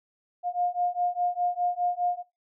sine beating tone pair, 708 / 712.9 Hz, F5 / F5, +23 / +35 cents, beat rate 4.9 Hz, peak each -28 dBFS, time 0.43-2.23 s, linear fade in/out 50 ms, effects noise-tail reverb RT60 0.2 s tail -18 dB re dry

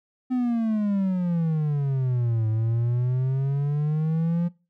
triangle exponential two-way sweep, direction down then up, 256.8 to 108.8 to 174.6 Hz, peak -19 dBFS, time 0.3-4.49 s, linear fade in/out 20 ms, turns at 2.48 s, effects noise-tail reverb RT60 0.3 s tail -22 dB re dry

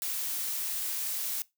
blue noise, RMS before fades -33 dBFS, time 0.02-1.42 s, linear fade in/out 0 ms, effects noise-tail reverb RT60 0.2 s tail -21 dB re dry

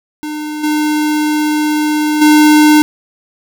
square tone with level steps, 302.7 Hz, D#4, 48 cents flat, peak -20 / -12 / -5 dBFS, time 0.23-2.82 s, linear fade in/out 0 ms, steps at 0.63 / 2.21 s, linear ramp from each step 10 ms, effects none

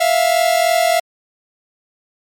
45% pulse tone pair together, 658.7 / 702 Hz, E5 / F5, -1 / +9 cents, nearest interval minor second, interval 110 cents, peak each -15 / -15 dBFS, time 0-1 s, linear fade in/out 10 ms, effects MP3 64 kbps

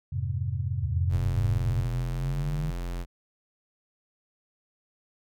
sine chord, F minor, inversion none, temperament equal, 87.31 / 103.83 / 130.81 Hz, F2 / Ab2 / C3, 0 / 0 / 0 cents, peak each -31 dBFS, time 0.12-1.86 s, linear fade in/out 10 ms
sine linear sweep, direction up, 77.78 to 154.7 Hz, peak -28 dBFS, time 0.83-2.71 s, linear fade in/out 10 ms
square tone, 43.65 Hz, F1, in tune, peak -31 dBFS, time 1.09-3.06 s, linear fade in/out 50 ms
effects none

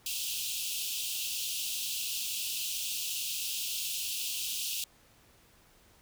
pink high-pass noise, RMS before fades -35 dBFS, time 0.06-4.84 s, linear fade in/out 2 ms, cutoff 2600 Hz, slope 96 dB/octave, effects pink hiss -62 dBFS RMS until 6.01 s

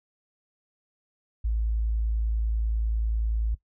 sine tone, 55.1 Hz, A1, 3 cents sharp, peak -23 dBFS, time 1.44-3.55 s, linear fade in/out 10 ms, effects noise-tail reverb RT60 0.1 s tail -18 dB re dry

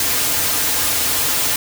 white noise with comb filter, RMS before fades -18 dBFS, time 0-1.56 s, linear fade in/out 2 ms, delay 5.3 ms, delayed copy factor -0.55, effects none

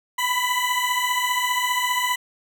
20% pulse beating tone pair, 987.8 / 1002.8 Hz, B5 / B5, 0 / +26 cents, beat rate 15 Hz, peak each -18 / -19 dBFS, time 0.18-2.16 s, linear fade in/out 10 ms, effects none

